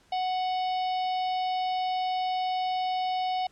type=harmonic tone; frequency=740 Hz; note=F#5; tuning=in tune; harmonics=1 / 3 / 4 / 5 / 6 / 7; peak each=-26 / -43 / -41 / -44 / -47 / -46 dBFS; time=0.12-3.47 s; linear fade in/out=5 ms; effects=pink hiss -62 dBFS RMS until 3.51 s + low-pass 8000 Hz 12 dB/octave